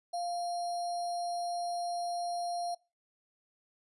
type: tone with sample-and-hold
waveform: sine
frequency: 698.5 Hz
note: F5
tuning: in tune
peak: -32 dBFS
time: 0.13-2.75 s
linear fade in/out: 10 ms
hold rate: 4900 Hz
effects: noise-tail reverb RT60 0.3 s tail -23 dB re dry + resampled to 24000 Hz